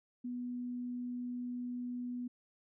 sine tone, 245.7 Hz, B3, 9 cents flat, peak -37 dBFS, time 0.24-2.28 s, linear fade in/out 10 ms, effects none

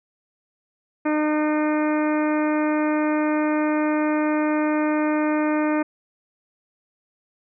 harmonic tone, 304.1 Hz, D#4, 40 cents flat, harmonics 1 / 2 / 3 / 4 / 5 / 6 / 7 / 8, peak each -20 / -26 / -30 / -32 / -34 / -36 / -37 / -38 dBFS, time 1.05-5.83 s, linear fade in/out 10 ms, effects none

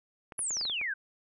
clicks, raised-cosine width 0.5 ms, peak -29 dBFS, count 8, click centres 0.322 / 0.392 / 0.507 / 0.569 / 0.612 / 0.653 / 0.698 / 0.814 s
sine exponential sweep, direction down, 11030 to 1503 Hz, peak -30 dBFS, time 0.38-0.94 s, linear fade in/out 10 ms
effects none

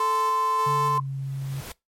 sawtooth tone with tremolo, 440 Hz, A4, in tune, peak -25 dBFS, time 0-0.98 s, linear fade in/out 2 ms, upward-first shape square, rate 1.7 Hz, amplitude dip 30%
sine tone, 1036 Hz, C6, 17 cents flat, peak -21 dBFS, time 0-1 s, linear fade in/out 5 ms
sine tone with pitch glide, 140.8 to 135.93 Hz, C#3 to C#3, +27 to -34 cents, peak -27 dBFS, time 0.66-1.61 s, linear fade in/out 10 ms, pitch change -61 cents, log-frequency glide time 0.89-1.03 s
pink noise with exponential growth, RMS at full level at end -36 dBFS, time 0.8-1.72 s, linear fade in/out 2 ms, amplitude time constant 200 ms
effects noise-tail reverb RT60 0.2 s tail -23 dB re dry + MP3 64 kbps

